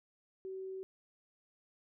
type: tone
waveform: sine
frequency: 380 Hz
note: F#4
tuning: 46 cents sharp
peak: -40 dBFS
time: 0.45-0.83 s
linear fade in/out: 0 ms
effects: none